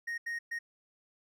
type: tone bursts at uneven times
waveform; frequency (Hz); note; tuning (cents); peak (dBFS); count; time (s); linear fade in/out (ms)
triangle; 1864.7; A#6; 0; -32; 3; 0.07-0.18 / 0.26-0.39 / 0.51-0.59; 10
effects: none